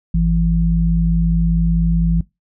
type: tone pair together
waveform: sine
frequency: 51.94 / 167.3 Hz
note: G#1 / E3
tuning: +1 / +26 cents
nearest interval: octave + minor sixth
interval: 2025 cents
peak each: -15 dBFS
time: 0.14-2.21 s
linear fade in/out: 5 ms
effects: noise-tail reverb RT60 0.2 s tail -21 dB re dry